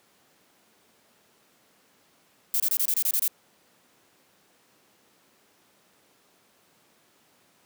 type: noise bursts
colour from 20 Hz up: violet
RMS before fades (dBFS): -24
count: 9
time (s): 2.54-3.28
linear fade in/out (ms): 2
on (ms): 60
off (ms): 25
effects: pink hiss -62 dBFS RMS until 7.65 s + high-pass 200 Hz 12 dB/octave